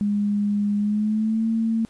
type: tone with pitch glide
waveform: sine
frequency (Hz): 205.3 to 225.2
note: G#3 to A3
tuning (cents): -20 to +40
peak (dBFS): -19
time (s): 0.01-1.85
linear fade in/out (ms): 0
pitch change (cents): +160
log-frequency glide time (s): 0.77-1.48
effects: pink hiss -56 dBFS RMS until 1.89 s + resampled to 24000 Hz